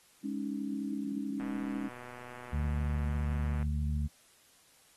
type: chord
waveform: sine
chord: Ab suspended fourth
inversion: none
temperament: equal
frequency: 207.7 / 277.2 / 311.1 Hz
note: Ab3 / Db4 / Eb4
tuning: 0 / 0 / 0 cents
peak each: -37 / -36 / -41 dBFS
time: 0.23-1.89 s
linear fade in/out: 20 ms
type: click train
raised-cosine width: 0.5 ms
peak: -33 dBFS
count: 275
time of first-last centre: 1.4-3.628 s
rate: 123 Hz
type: harmonic tone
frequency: 74 Hz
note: D2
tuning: 14 cents sharp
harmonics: 1 / 2 / 3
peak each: -30 / -36 / -40 dBFS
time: 2.52-4.08 s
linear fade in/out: 20 ms
effects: white hiss -63 dBFS RMS until 4.96 s + AAC 32 kbps